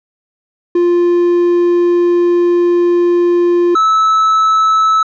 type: tone pair in turn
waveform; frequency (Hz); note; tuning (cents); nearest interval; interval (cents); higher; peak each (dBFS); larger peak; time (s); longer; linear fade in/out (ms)
triangle; 349.2 / 1304; F4 / E6; 0 / -19; octave + major seventh; 2281; second; -6; neither; 0.75-3.75 / 3.75-5.03; first; 5
effects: resampled to 16000 Hz